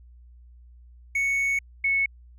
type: tone pair in turn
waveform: triangle / sine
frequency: 2217 / 2204 Hz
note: C#7 / C#7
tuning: 0 / -11 cents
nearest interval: unison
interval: 11 cents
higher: first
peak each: -20 / -20 dBFS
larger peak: neither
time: 1.15-1.59 / 1.84-2.06 s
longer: first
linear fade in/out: 5 ms
effects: added 60 Hz sine -47 dBFS peak until 2.38 s